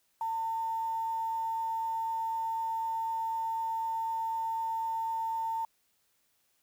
sine tone with quantisation, 902 Hz, A5, 43 cents sharp, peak -30 dBFS, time 0.21-5.65 s, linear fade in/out 2 ms, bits 9, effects white hiss -73 dBFS RMS until 6.62 s

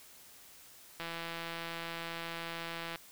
click train, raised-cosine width 0.3 ms, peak -24 dBFS, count 328, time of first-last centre 1-2.958 s, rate 167 Hz, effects white hiss -56 dBFS RMS until 3.11 s

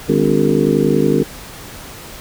harmonic tone with a mistuned harmonic, 50.8 Hz, G#1, 38 cents flat, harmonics 3 / 4 / 5 / 6 / 7 / 8 / 9, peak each -19 / -19 / -19 / -19 / -19 / -19 / -19 dBFS, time 0.08-1.24 s, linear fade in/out 20 ms, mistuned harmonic 6, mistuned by -100 cents, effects pink hiss -34 dBFS RMS until 2.2 s

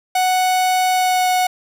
45% pulse tone with pitch glide, 740 to 734.9 Hz, F#5 to F#5, 0 to -12 cents, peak -14 dBFS, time 0.15-1.47 s, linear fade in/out 5 ms, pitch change -12 cents, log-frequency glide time 0.9-1.29 s, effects none

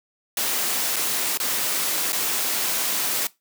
white noise with dropouts, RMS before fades -24 dBFS, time 0.37-3.27 s, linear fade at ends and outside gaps 2 ms, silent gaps 0.96-0.964 / 1.374-1.4 / 2.122-2.129 s, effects noise-tail reverb RT60 0.2 s tail -20 dB re dry + high-pass 200 Hz 12 dB/octave

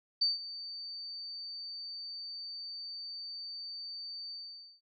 sine tone with ADSR envelope, 4588 Hz, D8, 41 cents flat, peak -24 dBFS, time 0.21-4.81 s, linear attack 10 ms, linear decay 160 ms, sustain -16 dB, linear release 500 ms, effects none

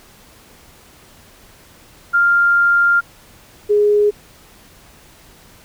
sine tone pair in turn, 1396.9 / 415.3 Hz, F6 / G#4, 0 / 0 cents, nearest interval octave + major sixth, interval 2100 cents, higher first, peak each -10 dBFS, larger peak neither, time 2.13-3.01 / 3.69-4.11 s, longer first, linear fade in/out 20 ms, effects pink hiss -46 dBFS RMS until 5.64 s

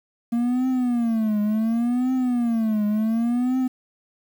triangle tone with vibrato, 232.3 Hz, A#3, 6 cents flat, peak -17 dBFS, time 0.32-3.68 s, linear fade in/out 10 ms, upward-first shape triangle, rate 0.69 Hz, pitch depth 200 cents each way, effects 8-bit

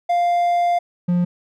triangle tone pair in turn, 698.5 / 176.45 Hz, F5 / F3, 0 / +18 cents, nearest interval 2 octaves, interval 2382 cents, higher first, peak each -13 dBFS, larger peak neither, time 0.09-0.79 / 1.08-1.25 s, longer first, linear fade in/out 10 ms, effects none

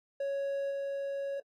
triangle tone with level steps, 555 Hz, C#5, 2 cents sharp, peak -29 / -31 dBFS, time 0.2-1.4 s, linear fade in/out 5 ms, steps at 0.7 s, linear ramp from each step 20 ms, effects AAC 48 kbps

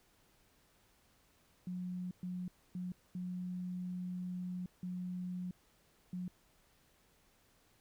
sine tone bursts at uneven times, 180.6 Hz, F#3, 42 cents flat, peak -38 dBFS, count 6, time 1.67-2.11 / 2.23-2.48 / 2.75-2.92 / 3.15-4.66 / 4.83-5.51 / 6.13-6.28 s, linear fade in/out 2 ms, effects pink hiss -70 dBFS RMS until 7.8 s

